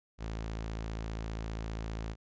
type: tone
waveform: sawtooth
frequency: 55 Hz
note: A1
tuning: in tune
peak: -32 dBFS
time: 0.18-2.16 s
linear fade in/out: 50 ms
effects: resampled to 16000 Hz